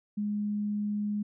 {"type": "tone", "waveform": "sine", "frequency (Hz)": 207.7, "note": "G#3", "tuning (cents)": 0, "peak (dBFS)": -28, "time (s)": [0.17, 1.23], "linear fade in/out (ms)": 10, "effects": []}